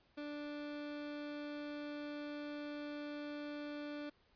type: tone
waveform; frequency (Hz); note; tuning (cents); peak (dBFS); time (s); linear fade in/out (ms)
30% pulse; 293.7; D4; 0; -40; 0.17-4.1; 10
effects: pink hiss -72 dBFS RMS until 4.35 s + resampled to 11025 Hz